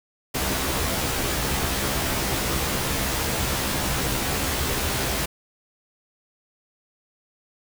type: noise with comb filter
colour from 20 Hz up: pink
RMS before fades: -25 dBFS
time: 0.34-5.26 s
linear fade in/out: 10 ms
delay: 15 ms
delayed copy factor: +0.9
effects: none